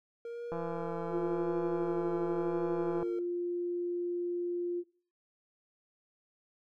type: tone with vibrato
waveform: triangle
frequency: 466 Hz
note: A#4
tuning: 1 cent flat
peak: -36 dBFS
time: 0.25-3.19 s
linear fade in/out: 2 ms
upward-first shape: sine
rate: 0.93 Hz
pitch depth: 36 cents each way
type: click train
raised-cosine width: 1 ms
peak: -26 dBFS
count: 425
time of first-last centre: 0.52-3.029 s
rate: 169 Hz
type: tone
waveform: sine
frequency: 350.2 Hz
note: F4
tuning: 5 cents sharp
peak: -31 dBFS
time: 1.09-4.84 s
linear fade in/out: 50 ms
effects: noise-tail reverb RT60 0.5 s tail -20 dB re dry